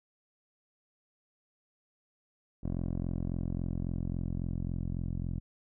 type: tone with low-pass filter sweep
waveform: 10% pulse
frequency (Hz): 43.65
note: F1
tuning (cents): 0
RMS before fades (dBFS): -34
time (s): 2.63-5.4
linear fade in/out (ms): 10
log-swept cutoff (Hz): 420 to 190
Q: 0.71
effects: none